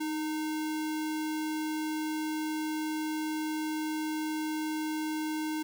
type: tone with sample-and-hold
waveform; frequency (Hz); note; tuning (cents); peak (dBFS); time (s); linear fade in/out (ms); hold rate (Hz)
sine; 311.1; D#4; 0; -30; 0-5.63; 10; 1225
effects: none